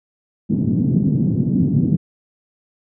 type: band-pass noise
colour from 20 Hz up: pink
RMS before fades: -17 dBFS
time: 0.49-1.97 s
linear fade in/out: 20 ms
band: 140 to 240 Hz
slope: 24 dB/octave
effects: none